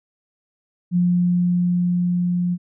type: tone with level ramp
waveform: sine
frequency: 177 Hz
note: F3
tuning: 23 cents sharp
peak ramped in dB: -14 to -18 dBFS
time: 0.91-2.58 s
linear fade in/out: 50 ms
effects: none